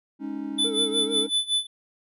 triangle chord, Ab suspended fourth, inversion none, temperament equal, 207.7 / 277.2 / 311.1 Hz, Ab3 / Db4 / Eb4, 0 / 0 / 0 cents, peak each -35 / -30 / -32 dBFS, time 0.19-1.3 s, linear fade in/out 50 ms
square tone with tremolo, 3492 Hz, A7, 14 cents flat, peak -20 dBFS, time 0.58-1.67 s, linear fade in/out 10 ms, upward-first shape sine, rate 5.4 Hz, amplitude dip 90%
triangle tone with vibrato, 445.6 Hz, A4, 22 cents sharp, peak -26 dBFS, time 0.64-1.27 s, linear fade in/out 10 ms, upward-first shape triangle, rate 6.8 Hz, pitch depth 80 cents each way
effects resampled to 32000 Hz

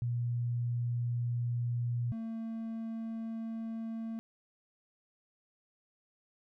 sine / triangle tone pair in turn, 120 / 225.5 Hz, B2 / A3, -49 / +43 cents, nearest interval major seventh, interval 1092 cents, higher second, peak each -30 / -34 dBFS, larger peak first, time 0.02-2.12 / 2.12-4.19 s, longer first, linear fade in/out 0 ms, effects none

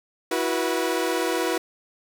sawtooth chord, E suspended second, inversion none, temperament equal with one note detuned, 329.6 / 370 / 486.5 Hz, E4 / F#4 / B4, 0 / 0 / -26 cents, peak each -23 dBFS, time 0.31-1.58 s, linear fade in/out 5 ms, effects none

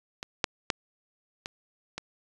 clicks, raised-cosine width 0.2 ms, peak -18 / -6 / -7 / -17 / -17 dBFS, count 5, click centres 0.229 / 0.442 / 0.702 / 1.459 / 1.98 s, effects resampled to 24000 Hz + 8-bit

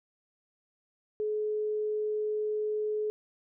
sine tone, 425.7 Hz, G#4, 43 cents sharp, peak -28 dBFS, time 1.2-3.1 s, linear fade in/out 0 ms, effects none

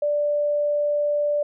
sine tone, 587.3 Hz, D5, in tune, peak -19 dBFS, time 0.02-1.43 s, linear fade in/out 5 ms, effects none

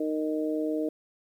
harmonic tone, 154.8 Hz, D#3, 9 cents flat, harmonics 2 / 3 / 4, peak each -28 / -32 / -34 dBFS, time 0-0.89 s, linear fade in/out 5 ms, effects 10-bit

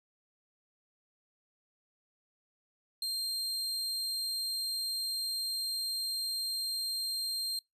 40% pulse tone, 4186 Hz, C8, in tune, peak -31 dBFS, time 3.02-7.59 s, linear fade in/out 2 ms, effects noise-tail reverb RT60 0.2 s tail -26 dB re dry + resampled to 32000 Hz

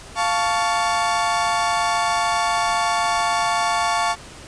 35% pulse chord, F augmented, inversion none, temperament equal with one note detuned, 698.5 / 880 / 1118.4 Hz, F5 / A5 / C#6, 0 / 0 / +15 cents, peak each -21 dBFS, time 0.15-4.16 s, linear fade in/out 50 ms, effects pink hiss -40 dBFS RMS until 4.47 s + resampled to 22050 Hz

